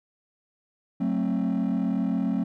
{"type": "chord", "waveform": "triangle", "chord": "F# diminished", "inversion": "none", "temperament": "just", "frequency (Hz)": [185, 222, 266.4], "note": ["F#3", "A3", "C4"], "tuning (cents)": [0, 16, 31], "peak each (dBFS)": -24, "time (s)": [1, 2.44], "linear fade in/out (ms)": 10, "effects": ["tanh soft clip ceiling -18 dBFS"]}